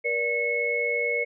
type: tone cluster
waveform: sine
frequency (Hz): 476.2 / 585 / 2189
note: A#4 / D5 / C#7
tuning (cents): +37 / -7 / -22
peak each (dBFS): -28 / -32 / -25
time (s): 0.04-1.25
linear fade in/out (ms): 20
effects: none